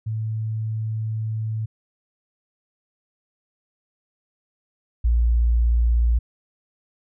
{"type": "tone pair in turn", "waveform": "sine", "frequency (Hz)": [110, 58.27], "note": ["A2", "A#1"], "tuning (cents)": [0, 0], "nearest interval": "major seventh", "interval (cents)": 1100, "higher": "first", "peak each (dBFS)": [-23, -15], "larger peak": "second", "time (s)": [[0.06, 1.66], [5.04, 6.19]], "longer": "first", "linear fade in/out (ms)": 10, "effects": []}